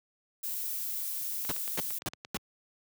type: noise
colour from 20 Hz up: violet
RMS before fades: -35 dBFS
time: 0.43-1.99 s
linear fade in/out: 10 ms
type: click train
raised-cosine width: 0.2 ms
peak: -24 dBFS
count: 9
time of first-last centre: 1.45-2.363 s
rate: 8.76 Hz
type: noise bursts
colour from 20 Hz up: pink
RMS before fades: -32 dBFS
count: 4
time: 1.49-2.37 s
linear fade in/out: 0 ms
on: 25 ms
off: 260 ms
effects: high-pass 100 Hz 12 dB/octave